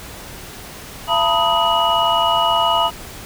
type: tone cluster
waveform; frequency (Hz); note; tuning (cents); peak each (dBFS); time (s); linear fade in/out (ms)
sine; 675 / 898 / 977 / 1254 / 2918; E5 / A5 / B5 / D#6 / F#7; +41 / +35 / -19 / +13 / -25; -20; 1.07-2.91; 50
effects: pink hiss -35 dBFS RMS until 3.25 s